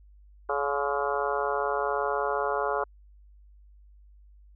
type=harmonic tone with a mistuned harmonic; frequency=141.3 Hz; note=C#3; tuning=34 cents sharp; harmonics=3 / 4 / 5 / 6 / 7 / 8 / 9 / 10; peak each=-31 / -32 / -33 / -34 / -34 / -35 / -36 / -36 dBFS; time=0.49-2.84 s; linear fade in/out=5 ms; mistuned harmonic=7; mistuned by=+62 cents; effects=added 50 Hz sine -51 dBFS peak until 4.55 s